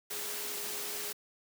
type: tone in noise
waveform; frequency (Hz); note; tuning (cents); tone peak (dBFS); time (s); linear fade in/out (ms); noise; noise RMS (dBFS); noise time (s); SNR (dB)
sine; 415.3; G#4; 0; -48; 0.1-1.13; 10; white; -38; 0.1-1.13; -13
effects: high-pass 200 Hz 12 dB/octave